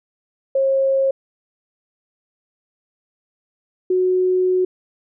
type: tone pair in turn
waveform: sine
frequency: 539 / 368.1 Hz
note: C#5 / F#4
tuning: -49 / -9 cents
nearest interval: perfect fifth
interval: 660 cents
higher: first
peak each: -14 dBFS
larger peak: neither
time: 0.55-1.11 / 3.9-4.65 s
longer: second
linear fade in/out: 5 ms
effects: none